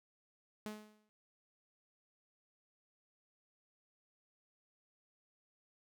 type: tone with exponential decay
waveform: sawtooth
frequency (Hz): 212.9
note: G#3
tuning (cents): +43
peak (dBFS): -36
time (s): 0.66-1.09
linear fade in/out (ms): 0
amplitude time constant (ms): 92
effects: none